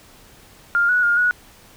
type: tone with pitch steps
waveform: sine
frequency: 1403 / 1468 / 1415 / 1461 Hz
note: F6 / F#6 / F6 / F#6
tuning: +8 / -14 / +22 / -22 cents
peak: -14 dBFS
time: 0.75-1.31 s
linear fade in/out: 0 ms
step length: 140 ms
effects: pink hiss -48 dBFS RMS until 1.76 s